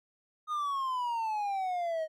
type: exponential sweep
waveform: triangle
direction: down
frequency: 1244.5 to 622.3 Hz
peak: -28 dBFS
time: 0.47-2.08 s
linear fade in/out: 50 ms
effects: none